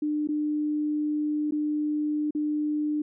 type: tone with dropouts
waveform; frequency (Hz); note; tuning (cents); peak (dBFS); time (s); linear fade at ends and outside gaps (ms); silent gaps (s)
sine; 300; D4; +37; -24; 0.02-3.02; 5; 0.274-0.287 / 1.51-1.521 / 2.308-2.349
effects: none